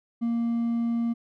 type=tone with hard clipping; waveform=triangle; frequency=233.1 Hz; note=A#3; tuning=in tune; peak=-24 dBFS; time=0.21-1.14 s; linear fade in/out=20 ms; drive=5 dB; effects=none